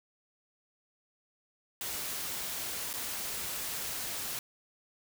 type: noise with dropouts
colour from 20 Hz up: white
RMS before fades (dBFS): -37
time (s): 1.81-4.39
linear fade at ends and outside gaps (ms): 1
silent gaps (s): 2.93-2.938
effects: none